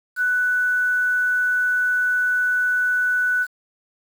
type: tone with quantisation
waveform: sine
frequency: 1488 Hz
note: F#6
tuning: 9 cents sharp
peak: -17 dBFS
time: 0.16-3.47 s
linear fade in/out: 50 ms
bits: 7
effects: none